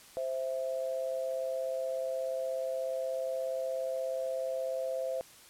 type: tone pair together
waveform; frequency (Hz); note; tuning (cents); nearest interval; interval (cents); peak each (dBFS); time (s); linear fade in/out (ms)
sine; 523.3 / 660; C5 / E5; 0 / +2; major third; 402; -33 / -36; 0.17-5.21; 0
effects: white hiss -55 dBFS RMS until 5.49 s + low-pass 12000 Hz 12 dB/octave